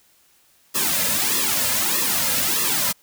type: noise with flanger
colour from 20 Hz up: white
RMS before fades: -21 dBFS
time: 0.74-2.93 s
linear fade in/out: 20 ms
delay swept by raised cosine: 1.3 to 2.7 ms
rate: 1.6 Hz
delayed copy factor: -1
effects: white hiss -58 dBFS RMS until 3.02 s